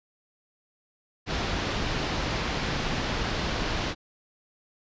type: low-pass noise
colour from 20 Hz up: pink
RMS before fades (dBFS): -29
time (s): 1.26-3.95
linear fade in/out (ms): 50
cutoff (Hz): 5200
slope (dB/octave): 24
effects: resampled to 16000 Hz